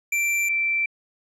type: tone pair in turn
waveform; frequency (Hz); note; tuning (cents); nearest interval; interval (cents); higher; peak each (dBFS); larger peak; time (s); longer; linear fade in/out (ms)
square / sine; 2349 / 2340; D7 / D7; 0 / -7; unison; 7; first; -21 / -20; second; 0.12-0.49 / 0.49-0.86; neither; 5
effects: low-pass 12000 Hz 12 dB/octave